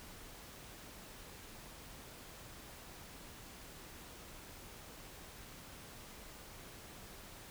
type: silence
effects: pink hiss -53 dBFS RMS until 7.5 s